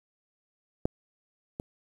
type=clicks; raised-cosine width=2 ms; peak=-12 / -21 dBFS; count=2; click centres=0.855 / 1.599 s; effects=8-bit